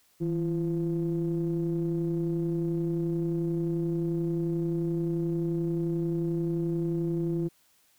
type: ring-modulated tone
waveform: triangle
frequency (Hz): 88.9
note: F2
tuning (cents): +31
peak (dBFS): -21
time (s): 0.2-7.49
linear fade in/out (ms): 20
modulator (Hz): 251
effects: white hiss -65 dBFS RMS until 7.98 s